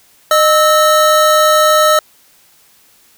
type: tone pair together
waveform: square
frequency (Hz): 614 / 1303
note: D#5 / E6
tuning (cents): -23 / -20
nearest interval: octave + minor second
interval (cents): 1303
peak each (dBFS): -11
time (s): 0.31-1.99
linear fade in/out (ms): 2
effects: white hiss -49 dBFS RMS until 3.17 s